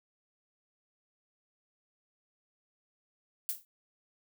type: noise with exponential decay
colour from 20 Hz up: violet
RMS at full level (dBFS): -30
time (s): 3.49-3.65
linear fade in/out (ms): 0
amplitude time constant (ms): 34
effects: none